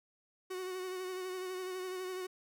45% pulse tone with vibrato, 370 Hz, F#4, in tune, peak -38 dBFS, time 0.5-2.27 s, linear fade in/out 10 ms, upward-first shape sine, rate 12 Hz, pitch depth 30 cents each way, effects none

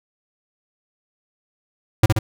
square tone with echo, 108.4 Hz, A2, 25 cents flat, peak -9 dBFS, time 2.03-2.06 s, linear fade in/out 5 ms, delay 65 ms, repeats 2, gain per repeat -4 dB, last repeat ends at 2.19 s, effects none

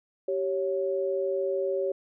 sine tone pair together, 387.5 / 554.4 Hz, G4 / C#5, -20 / 0 cents, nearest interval tritone, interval 620 cents, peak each -28 dBFS, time 0.28-1.92 s, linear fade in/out 5 ms, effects none

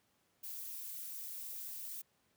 violet noise with flanger, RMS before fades -45 dBFS, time 0.43-2.02 s, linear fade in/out 10 ms, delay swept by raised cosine 0.31 to 4.61 ms, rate 3.6 Hz, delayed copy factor +0.55, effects pink hiss -75 dBFS RMS until 2.36 s + high-pass 100 Hz 12 dB/octave

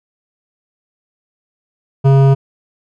sine tone with hard clipping, 136.4 Hz, C#3, 28 cents flat, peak -8 dBFS, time 2.04-2.35 s, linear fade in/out 20 ms, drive 13 dB, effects none

